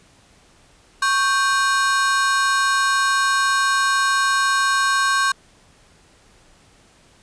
45% pulse ring-modulated tone, 1334 Hz, E6, 20 cents sharp, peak -13 dBFS, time 1.02-5.32 s, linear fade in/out 5 ms, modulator 233 Hz, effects pink hiss -53 dBFS RMS until 7.22 s + resampled to 22050 Hz

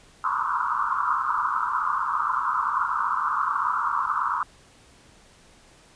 pink band-pass noise, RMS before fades -25 dBFS, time 0.24-4.43 s, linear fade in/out 2 ms, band 960 to 1400 Hz, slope 96 dB/octave, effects pink hiss -54 dBFS RMS until 5.95 s + resampled to 22050 Hz

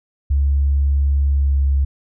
sine tone with pitch glide, 70 to 69.04 Hz, C#2 to C#2, +18 to -6 cents, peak -12 dBFS, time 0.3-1.85 s, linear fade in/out 10 ms, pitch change -24 cents, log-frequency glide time 1.29-1.63 s, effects tanh soft clip ceiling -8 dBFS

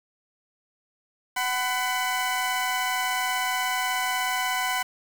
20% pulse tone pair together, 748 / 1002.8 Hz, F#5 / B5, +19 / +26 cents, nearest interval perfect fourth, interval 507 cents, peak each -22 dBFS, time 1.36-4.83 s, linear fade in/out 10 ms, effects 7-bit

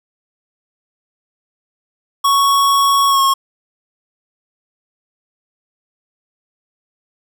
square tone with pitch glide, 1111 to 1086.9 Hz, C#6 to C#6, +4 to -34 cents, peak -11 dBFS, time 2.24-3.34 s, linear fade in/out 10 ms, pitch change -38 cents, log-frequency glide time 3.08-3.21 s, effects none

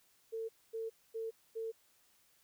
sine tone bursts, 450 Hz, A4, 39 cents sharp, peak -37 dBFS, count 4, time 0.32-1.72 s, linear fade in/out 20 ms, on 170 ms, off 240 ms, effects white hiss -70 dBFS RMS until 2.43 s

